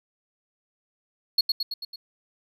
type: tone with echo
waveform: triangle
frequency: 4332 Hz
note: C#8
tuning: 41 cents flat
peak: -15 dBFS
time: 1.38-1.41 s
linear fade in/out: 5 ms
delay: 110 ms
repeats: 5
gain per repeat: -4 dB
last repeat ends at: 1.96 s
effects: none